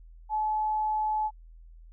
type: tone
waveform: sine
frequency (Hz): 859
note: A5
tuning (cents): -42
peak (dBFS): -25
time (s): 0.29-1.31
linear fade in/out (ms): 50
effects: added 41 Hz sine -47 dBFS peak until 1.92 s